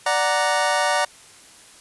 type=chord; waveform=25% pulse; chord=D augmented; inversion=none; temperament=equal; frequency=587.3 / 740 / 932.3 Hz; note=D5 / F#5 / A#5; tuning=0 / 0 / 0 cents; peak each=-19 dBFS; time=0.06-1.05 s; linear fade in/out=5 ms; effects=white hiss -47 dBFS RMS until 1.8 s + resampled to 24000 Hz